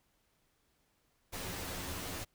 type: noise with comb filter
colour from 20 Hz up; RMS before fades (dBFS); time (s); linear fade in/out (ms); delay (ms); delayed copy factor
pink; -41; 1.32-2.25; 20; 11; +0.75
effects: pink hiss -75 dBFS RMS until 2.34 s